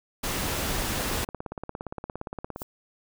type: noise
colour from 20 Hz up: pink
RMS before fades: -29 dBFS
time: 0.23-1.25 s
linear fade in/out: 10 ms
type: click train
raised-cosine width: 1 ms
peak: -20 dBFS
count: 29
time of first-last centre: 1-2.618 s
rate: 17.3 Hz
type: noise with exponential growth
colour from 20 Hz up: violet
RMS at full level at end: -34 dBFS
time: 2.55-2.63 s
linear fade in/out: 2 ms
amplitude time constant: 17 ms
effects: none